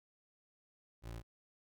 25% pulse tone, 57.3 Hz, A#1, 29 cents flat, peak -40 dBFS, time 1.02-1.23 s, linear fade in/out 50 ms, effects none

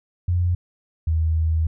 sine tone pair in turn, 88.3 / 80.24 Hz, F2 / E2, +20 / -46 cents, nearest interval major second, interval 166 cents, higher first, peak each -17 dBFS, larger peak neither, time 0.28-0.55 / 1.07-1.67 s, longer second, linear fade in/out 5 ms, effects none

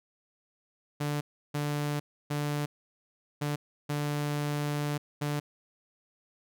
sawtooth tone bursts at uneven times, 146.83 Hz, D3, in tune, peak -25 dBFS, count 6, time 1-1.21 / 1.54-2 / 2.3-2.66 / 3.41-3.56 / 3.89-4.98 / 5.21-5.4 s, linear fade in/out 10 ms, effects none

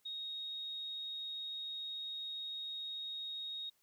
sine tone, 3747 Hz, A#7, 8 cents sharp, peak -40 dBFS, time 0.05-3.7 s, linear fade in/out 10 ms, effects white hiss -75 dBFS RMS until 3.82 s

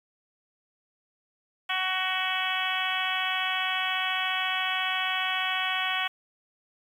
harmonic tone with a mistuned harmonic, 373.8 Hz, F#4, 18 cents sharp, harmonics 2 / 3 / 4 / 5 / 6 / 7 / 8 / 9, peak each -34 / -34 / -34 / -34 / -34 / -34 / -34 / -34 dBFS, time 1.69-6.08 s, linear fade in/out 10 ms, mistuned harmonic 9, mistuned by -25 cents, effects 9-bit

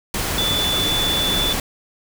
sine tone in noise, 3478 Hz, A7, 21 cents flat, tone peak -19 dBFS, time 0.38-1.53 s, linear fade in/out 2 ms, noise pink, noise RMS -23 dBFS, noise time 0.14-1.6 s, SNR +1 dB, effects none

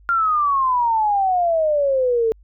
sine exponential sweep, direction down, 1400 to 440 Hz, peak -15 dBFS, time 0.09-2.32 s, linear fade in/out 0 ms, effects added 50 Hz sine -46 dBFS peak until 2.43 s

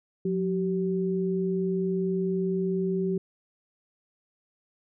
sine tone pair together, 180.42 / 383.1 Hz, F#3 / G4, -43 / -40 cents, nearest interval octave + minor second, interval 1303 cents, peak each -27 dBFS, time 0.25-3.18 s, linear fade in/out 5 ms, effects none

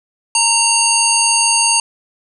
harmonic tone with a mistuned harmonic, 921 Hz, A#5, 21 cents flat, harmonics 1 / 3 / 5 / 7 / 9 / 10, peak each -18 / -18 / -18 / -18 / -18 / -18 dBFS, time 0.35-1.8 s, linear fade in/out 2 ms, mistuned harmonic 9, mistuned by +26 cents, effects none

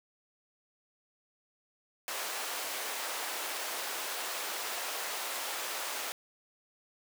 pink high-pass noise, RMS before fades -37 dBFS, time 2.08-6.12 s, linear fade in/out 0 ms, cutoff 590 Hz, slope 12 dB/octave, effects high-pass 300 Hz 12 dB/octave

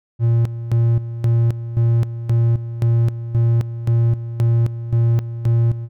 triangle tone with tremolo, 116.54 Hz, A#2, in tune, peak -10 dBFS, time 0.19-5.89 s, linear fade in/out 50 ms, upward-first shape square, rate 1.9 Hz, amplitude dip 75%, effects none

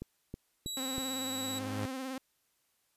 click train, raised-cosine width 3 ms, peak -27 dBFS, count 4, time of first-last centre 0.02-0.982 s, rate 3.12 Hz
25% pulse tone, 3900 Hz, B7, 23 cents flat, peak -33 dBFS, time 0.66-1.59 s, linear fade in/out 5 ms
sawtooth tone with exponential growth, 103.8 Hz, G#2, in tune, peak -30 dBFS, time 0.71-1.86 s, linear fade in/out 5 ms, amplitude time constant 250 ms
sawtooth tone with vibrato, 262.1 Hz, C4, 3 cents sharp, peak -33 dBFS, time 0.77-2.18 s, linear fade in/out 2 ms, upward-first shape sine, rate 18 Hz, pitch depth 40 cents each way
effects white hiss -75 dBFS RMS until 2.96 s + resampled to 32000 Hz

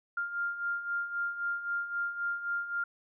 sine beating tone pair, 1396.9 / 1400.7 Hz, F6 / F6, 0 / +5 cents, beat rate 3.8 Hz, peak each -38 / -32 dBFS, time 0.17-2.84 s, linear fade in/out 5 ms, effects none

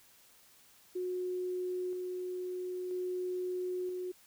sine tone with tremolo, 364 Hz, F#4, 28 cents flat, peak -33 dBFS, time 0.95-4.12 s, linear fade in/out 10 ms, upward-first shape square, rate 0.51 Hz, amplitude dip 25%, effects white hiss -62 dBFS RMS until 4.26 s

